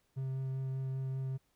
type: tone with vibrato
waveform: triangle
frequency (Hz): 132.6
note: C3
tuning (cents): +23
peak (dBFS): -32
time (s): 0.16-1.38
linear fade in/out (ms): 20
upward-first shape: triangle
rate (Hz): 5.1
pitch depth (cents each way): 11
effects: pink hiss -75 dBFS RMS until 1.55 s